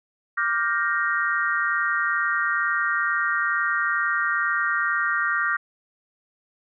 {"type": "chord", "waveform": "sine", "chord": "G minor seventh", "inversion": "second", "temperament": "equal with one note detuned", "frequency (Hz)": [1174.7, 1405.8, 1568, 1864.7], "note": ["D6", "F6", "G6", "Bb6"], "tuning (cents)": [0, 11, 0, 0], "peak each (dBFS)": [-27, -25, -27, -26], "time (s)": [0.37, 5.57], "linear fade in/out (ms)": 10, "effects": []}